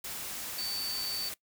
sine tone in noise, 4552 Hz, C#8, 45 cents sharp, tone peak -34 dBFS, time 0.58-1.29 s, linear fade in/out 5 ms, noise white, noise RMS -39 dBFS, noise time 0.04-1.34 s, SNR +2 dB, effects noise-tail reverb RT60 0.1 s tail -20 dB re dry

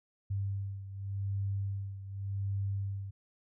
sine beating tone pair, 98.5 / 99.37 Hz, G2 / G2, +9 / +24 cents, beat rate 0.87 Hz, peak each -34 / -39 dBFS, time 0.3-3.11 s, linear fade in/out 10 ms, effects none

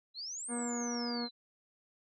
sine exponential two-way sweep, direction up then down, 3951 to 8870 to 3951 Hz, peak -39 dBFS, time 0.14-1.31 s, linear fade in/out 50 ms, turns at 0.49 s
harmonic tone, 239.1 Hz, A#3, 44 cents sharp, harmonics 1 / 2 / 3 / 4 / 5 / 6 / 7 / 9, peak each -36 / -42 / -46 / -48 / -50 / -52 / -53 / -55 dBFS, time 0.48-1.29 s, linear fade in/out 50 ms
effects none

